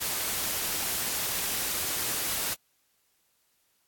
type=noise; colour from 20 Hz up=white; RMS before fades=-30 dBFS; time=0-2.55 s; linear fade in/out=20 ms; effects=white hiss -71 dBFS RMS until 3.87 s + AAC 64 kbps